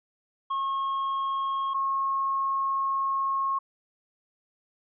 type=tone pair in turn; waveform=triangle / sine; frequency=1086 / 1086 Hz; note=C#6 / C#6; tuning=-36 / -36 cents; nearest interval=unison; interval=0 cents; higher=neither; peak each=-24 dBFS; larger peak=neither; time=0.5-1.74 / 1.74-3.59 s; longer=second; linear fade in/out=10 ms; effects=resampled to 11025 Hz